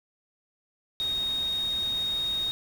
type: tone in noise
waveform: sine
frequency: 3728 Hz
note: A#7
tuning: 1 cent flat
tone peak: -26 dBFS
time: 1-2.51 s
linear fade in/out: 0 ms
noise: pink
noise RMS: -43 dBFS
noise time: 1-2.51 s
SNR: +14 dB
effects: none